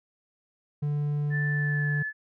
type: tone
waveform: triangle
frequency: 146.83 Hz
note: D3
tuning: in tune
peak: -23 dBFS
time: 0.82-2.03 s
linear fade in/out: 10 ms
type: tone with pitch glide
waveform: sine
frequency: 1760 to 1727.8 Hz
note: A6 to A6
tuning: 0 to -32 cents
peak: -29 dBFS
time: 1.3-2.13 s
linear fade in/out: 50 ms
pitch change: -32 cents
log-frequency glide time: 1.5-1.89 s
effects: none